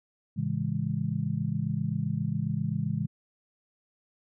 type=chord; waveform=sine; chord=A major seventh; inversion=none; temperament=just; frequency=110 / 137.5 / 165 / 206.2 Hz; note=A2 / C#3 / E3 / G#3; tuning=0 / -14 / +2 / -12 cents; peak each=-34 / -31 / -32 / -33 dBFS; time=0.36-3.07 s; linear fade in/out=20 ms; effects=none